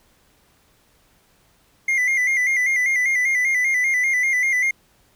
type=tone with vibrato; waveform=triangle; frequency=2058 Hz; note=C7; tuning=29 cents flat; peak=-15 dBFS; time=1.88-4.71 s; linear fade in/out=5 ms; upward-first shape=square; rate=5.1 Hz; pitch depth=56 cents each way; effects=pink hiss -59 dBFS RMS until 5.15 s